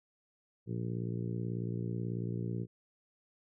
harmonic tone, 58.27 Hz, A#1, in tune, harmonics 2 / 3 / 4 / 5 / 6 / 7 / 8, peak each -36 / -39 / -46 / -47 / -45 / -47 / -52 dBFS, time 0.66-2.67 s, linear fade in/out 50 ms, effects none

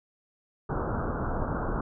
pink low-pass noise, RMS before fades -30 dBFS, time 0.69-1.81 s, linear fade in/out 5 ms, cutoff 1500 Hz, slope 96 dB/octave, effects none

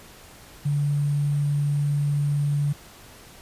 sine tone with sample-and-hold, 144.7 Hz, D3, 25 cents flat, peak -20 dBFS, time 0.65-2.73 s, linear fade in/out 10 ms, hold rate 8820 Hz, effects pink hiss -47 dBFS RMS until 3.41 s + resampled to 32000 Hz

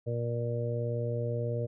harmonic tone, 118.5 Hz, A#2, 29 cents sharp, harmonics 1 / 2 / 3 / 4 / 5, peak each -31 / -43 / -43 / -35 / -38 dBFS, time 0.06-1.67 s, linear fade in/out 20 ms, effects none

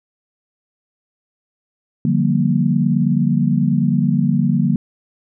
sine chord, G minor seventh, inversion second, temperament just, 147 / 176.4 / 196 / 235.2 Hz, D3 / F3 / G3 / Bb3, +2 / +18 / 0 / +16 cents, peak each -18 / -19 / -20 / -18 dBFS, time 2.05-4.76 s, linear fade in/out 2 ms, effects none

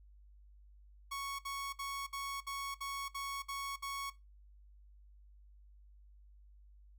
sawtooth tone bursts, 1108.7 Hz, C#6, in tune, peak -35 dBFS, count 9, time 1.11-4.102 s, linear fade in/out 10 ms, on 280 ms, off 59 ms, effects noise-tail reverb RT60 0.2 s tail -17 dB re dry + added 50 Hz sine -57 dBFS peak until 6.98 s

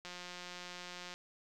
click train, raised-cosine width 0.2 ms, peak -29 dBFS, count 195, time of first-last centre 0.05-1.14 s, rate 178 Hz, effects none

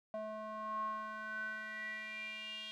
square tone with band-pass filter sweep, 216 Hz, A3, 32 cents flat, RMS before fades -43 dBFS, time 0.14-2.71 s, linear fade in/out 0 ms, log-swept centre 740 to 3100 Hz, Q 8, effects none

